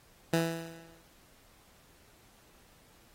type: tone with exponential decay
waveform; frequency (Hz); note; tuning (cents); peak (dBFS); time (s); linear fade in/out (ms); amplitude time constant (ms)
15% pulse; 165.4; E3; +6; -17; 0.33-1.02; 5; 150
effects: pink hiss -62 dBFS RMS until 3.14 s + AAC 48 kbps